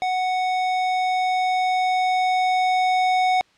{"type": "tone with level ramp", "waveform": "square", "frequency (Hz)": 740, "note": "F#5", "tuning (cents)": 0, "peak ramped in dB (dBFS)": [-21, -17], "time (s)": [0.02, 3.41], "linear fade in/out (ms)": 0, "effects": ["white hiss -58 dBFS RMS until 3.57 s", "low-pass 4000 Hz 12 dB/octave"]}